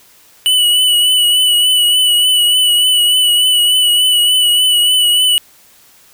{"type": "tone with vibrato", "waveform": "square", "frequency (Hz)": 2960, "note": "F#7", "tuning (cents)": 0, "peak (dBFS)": -9, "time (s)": [0.46, 5.38], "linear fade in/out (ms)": 0, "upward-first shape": "triangle", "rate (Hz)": 3.4, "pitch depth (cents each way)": 40, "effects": ["white hiss -46 dBFS RMS until 6.13 s"]}